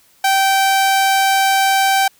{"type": "tone", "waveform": "sawtooth", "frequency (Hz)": 777, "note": "G5", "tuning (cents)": -16, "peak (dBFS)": -8, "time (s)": [0.24, 2.08], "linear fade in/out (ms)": 5, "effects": ["white hiss -53 dBFS RMS until 2.19 s"]}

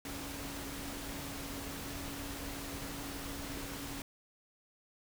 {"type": "tone in noise", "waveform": "sine", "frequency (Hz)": 279.4, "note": "C#4", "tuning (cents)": 14, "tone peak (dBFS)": -46, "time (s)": [0.05, 4.02], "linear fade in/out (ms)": 2, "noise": "pink", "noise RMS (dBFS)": -43, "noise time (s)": [0.05, 4.02], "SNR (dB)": -6, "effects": []}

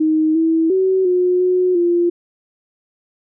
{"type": "tone with pitch steps", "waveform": "sine", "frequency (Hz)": [313.1, 324.8, 378, 361.3, 364.9, 346.6], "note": ["D#4", "E4", "F#4", "F#4", "F#4", "F4"], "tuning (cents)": [11, -26, 37, -41, -24, -13], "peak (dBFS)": -12, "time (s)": [0, 2.1], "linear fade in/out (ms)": 10, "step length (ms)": 350, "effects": []}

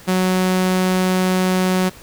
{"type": "tone", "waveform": "sawtooth", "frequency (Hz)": 185, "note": "F#3", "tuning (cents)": 0, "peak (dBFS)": -11, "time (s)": [0.07, 1.9], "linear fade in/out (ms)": 20, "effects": ["pink hiss -42 dBFS RMS until 2.02 s"]}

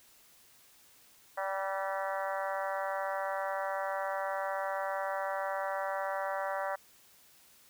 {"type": "harmonic tone with a mistuned harmonic", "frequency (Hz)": 194, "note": "G3", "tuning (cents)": -18, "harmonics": [3, 4, 5, 6, 7, 8, 9, 10], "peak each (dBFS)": [-36, -38, -40, -42, -43, -44, -45, -46], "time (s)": [1.37, 6.76], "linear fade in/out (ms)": 10, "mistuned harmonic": 8, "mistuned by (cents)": -33, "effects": ["white hiss -61 dBFS RMS until 7.69 s"]}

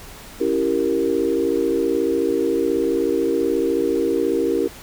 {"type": "chord", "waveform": "sine", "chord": "C# diminished seventh", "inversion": "none", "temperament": "equal with one note detuned", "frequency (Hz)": [277.2, 333.3, 392, 466.2], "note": ["C#4", "E4", "G4", "Bb4"], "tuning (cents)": [0, 19, 0, 0], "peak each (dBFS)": [-25, -22, -22, -22], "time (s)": [0.4, 4.68], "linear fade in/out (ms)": 10, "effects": ["pink hiss -40 dBFS RMS until 4.82 s"]}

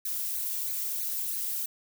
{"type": "noise with flanger", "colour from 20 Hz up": "violet", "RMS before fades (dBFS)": -32, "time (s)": [0.05, 1.66], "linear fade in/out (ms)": 5, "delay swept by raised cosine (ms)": [0.46, 2.96], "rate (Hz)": 3.1, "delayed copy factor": 0.9, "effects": []}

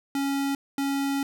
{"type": "tone pair in turn", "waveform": "square", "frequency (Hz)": [277.2, 277.2], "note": ["C#4", "C#4"], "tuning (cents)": [0, 0], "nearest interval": "unison", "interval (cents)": 0, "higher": "neither", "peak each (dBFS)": -25, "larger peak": "neither", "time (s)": [[0.15, 0.55], [0.78, 1.23]], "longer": "second", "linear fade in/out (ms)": 2, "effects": []}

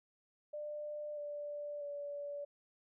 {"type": "tone with pitch steps", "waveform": "sine", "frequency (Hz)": [596, 585.8, 575.7], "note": ["D5", "D5", "D5"], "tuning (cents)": [25, -5, -35], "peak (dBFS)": -40, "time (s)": [0.53, 2.45], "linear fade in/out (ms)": 10, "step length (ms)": 640, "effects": []}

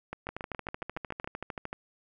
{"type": "two click trains", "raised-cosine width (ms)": 0.5, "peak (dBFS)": [-21, -21], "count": [9, 20], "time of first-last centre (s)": [[0.13, 1.244], [0.29, 1.729]], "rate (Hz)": [7.18, 13.2], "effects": []}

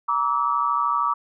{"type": "tone cluster", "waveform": "sine", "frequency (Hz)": [948, 1156, 1289], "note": ["A#5", "D6", "E6"], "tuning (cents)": [29, -28, -39], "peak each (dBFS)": [-26, -21, -26], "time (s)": [0.08, 1.14], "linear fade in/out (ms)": 10, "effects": []}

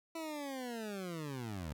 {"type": "linear sweep", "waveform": "20% pulse", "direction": "down", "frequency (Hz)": [331.2, 69.8], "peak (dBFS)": -35, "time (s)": [0.15, 1.73], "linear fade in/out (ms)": 5, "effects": []}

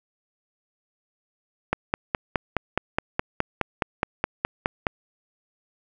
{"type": "click train", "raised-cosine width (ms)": 0.5, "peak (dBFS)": -6, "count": 16, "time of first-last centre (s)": [1.73, 4.868], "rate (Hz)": 4.78, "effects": []}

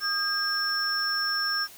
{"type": "tone cluster", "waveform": "sine", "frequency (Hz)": [1232, 1612, 5400], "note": ["D#6", "G6", "E8"], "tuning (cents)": [-17, 48, 41], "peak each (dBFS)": [-33, -29, -27], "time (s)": [0, 1.68], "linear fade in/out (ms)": 50, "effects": ["white hiss -48 dBFS RMS until 1.77 s"]}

